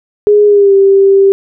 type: tone with pitch glide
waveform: sine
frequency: 415.3 to 392 Hz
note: G#4 to G4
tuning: 0 to 0 cents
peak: -3 dBFS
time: 0.27-1.32 s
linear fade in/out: 0 ms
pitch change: -100 cents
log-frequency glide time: 0.46-0.74 s
effects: none